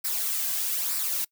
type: noise with flanger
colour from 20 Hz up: blue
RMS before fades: -28 dBFS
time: 0.04-1.25 s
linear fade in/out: 10 ms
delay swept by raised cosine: 0.3 to 2.2 ms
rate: 1.1 Hz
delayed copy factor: -0.55
effects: noise-tail reverb RT60 0.1 s tail -24 dB re dry